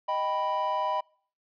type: chord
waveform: triangle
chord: Eb augmented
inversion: none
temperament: equal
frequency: 622.3 / 784 / 987.8 Hz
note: Eb5 / G5 / B5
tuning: 0 / 0 / 0 cents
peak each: -30 / -31 / -26 dBFS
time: 0.08-1.01 s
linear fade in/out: 10 ms
effects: noise-tail reverb RT60 0.5 s tail -26 dB re dry + resampled to 11025 Hz